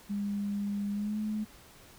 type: tone with pitch glide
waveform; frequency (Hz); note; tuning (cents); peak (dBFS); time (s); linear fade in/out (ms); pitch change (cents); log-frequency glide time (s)
sine; 202.8 to 213.6; G#3 to G#3; -41 to +49; -30; 0.09-1.45; 20; +90; 0.92-1.18
effects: pink hiss -55 dBFS RMS until 1.98 s